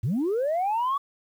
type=linear sweep; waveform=sine; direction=up; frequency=92.7 to 1144 Hz; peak=-21 dBFS; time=0.03-0.98 s; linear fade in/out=10 ms; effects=tanh soft clip ceiling -20 dBFS + 9-bit